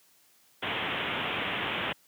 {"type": "low-pass noise", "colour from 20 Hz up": "white", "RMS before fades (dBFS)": -32, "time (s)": [0.62, 1.93], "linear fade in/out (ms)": 10, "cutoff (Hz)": 3400, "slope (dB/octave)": 96, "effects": ["white hiss -63 dBFS RMS until 2.07 s", "high-pass 100 Hz 12 dB/octave"]}